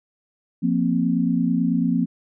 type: chord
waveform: sine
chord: F suspended fourth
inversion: none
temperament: just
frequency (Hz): 174.61 / 232.8 / 261.9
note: F3 / Bb3 / C4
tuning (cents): 0 / -2 / +2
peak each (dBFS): -22 / -22 / -22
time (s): 0.62-2.06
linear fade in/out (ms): 20
effects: none